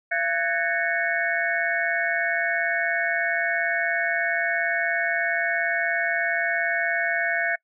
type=tone cluster; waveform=sine; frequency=680 / 1494 / 1655 / 1812 / 2209 Hz; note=F5 / F#6 / G#6 / A#6 / C#7; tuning=-46 / +16 / -6 / -50 / -7 cents; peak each=-28 dBFS; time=0.11-7.56 s; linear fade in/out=10 ms; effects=noise-tail reverb RT60 0.1 s tail -25 dB re dry